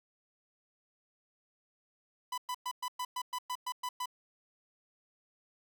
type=tone bursts; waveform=45% pulse; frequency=997 Hz; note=B5; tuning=16 cents sharp; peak=-34 dBFS; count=11; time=2.32-4.058 s; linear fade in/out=5 ms; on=58 ms; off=110 ms; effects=none